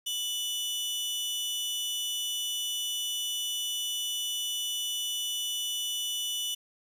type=tone pair together; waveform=sawtooth; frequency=2960 / 3520 Hz; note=F#7 / A7; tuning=0 / 0 cents; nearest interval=minor third; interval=300 cents; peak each=-28 / -34 dBFS; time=0.06-6.55 s; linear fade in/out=10 ms; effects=resampled to 32000 Hz + 9-bit